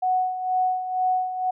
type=tone with tremolo; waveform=sine; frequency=740 Hz; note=F#5; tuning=in tune; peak=-18 dBFS; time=0.02-1.51 s; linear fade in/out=10 ms; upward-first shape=sine; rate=2.1 Hz; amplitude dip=65%; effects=none